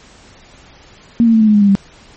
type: tone with pitch steps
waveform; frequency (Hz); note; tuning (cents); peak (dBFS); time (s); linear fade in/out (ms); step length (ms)
sine; 233.1 / 227.5 / 222.1 / 216.7 / 211.5 / 206.5 / 201.5 / 196.69; A#3 / A#3 / A3 / A3 / G#3 / G#3 / G3 / G3; 0 / -42 / +16 / -26 / +32 / -10 / +48 / +6; -6; 1.2-1.752; 0; 69
effects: pink hiss -43 dBFS RMS until 2.16 s + MP3 32 kbps